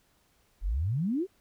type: exponential sweep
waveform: sine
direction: up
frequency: 38.89 to 410 Hz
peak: -26 dBFS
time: 0.61-1.27 s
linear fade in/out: 50 ms
effects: pink hiss -68 dBFS RMS until 1.4 s